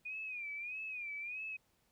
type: tone with vibrato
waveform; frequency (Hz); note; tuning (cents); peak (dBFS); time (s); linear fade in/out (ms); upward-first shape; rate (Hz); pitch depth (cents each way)
sine; 2445; D#7; -31; -40; 0.05-1.57; 10; sine; 1.6; 110
effects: pink hiss -75 dBFS RMS until 1.91 s